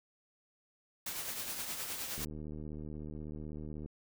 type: noise with tremolo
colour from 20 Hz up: white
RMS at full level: -38 dBFS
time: 1.06-2.25 s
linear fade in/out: 5 ms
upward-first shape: triangle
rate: 9.6 Hz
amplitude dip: 50%
type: click train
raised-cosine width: 3 ms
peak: -32 dBFS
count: 129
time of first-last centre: 2.18-3.86 s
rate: 76.2 Hz
effects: none